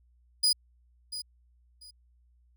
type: tone with echo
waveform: 35% pulse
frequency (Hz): 4937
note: D#8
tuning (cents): -14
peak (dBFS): -20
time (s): 0.43-0.53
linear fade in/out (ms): 10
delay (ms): 690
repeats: 2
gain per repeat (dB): -13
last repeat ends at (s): 1.91
effects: added 60 Hz sine -61 dBFS peak until 2.56 s